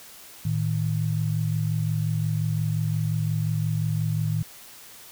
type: tone pair together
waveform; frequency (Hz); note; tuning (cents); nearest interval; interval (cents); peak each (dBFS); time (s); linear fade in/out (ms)
sine; 110 / 155.68; A2 / D#3; 0 / +1; tritone; 601; -25; 0.45-4.43; 5
effects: white hiss -46 dBFS RMS until 5.11 s